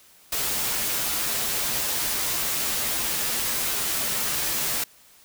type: noise with comb filter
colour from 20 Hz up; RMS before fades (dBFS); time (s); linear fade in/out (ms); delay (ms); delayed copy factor
white; -26; 0.32-4.84; 5; 11; -0.55
effects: white hiss -54 dBFS RMS until 5.24 s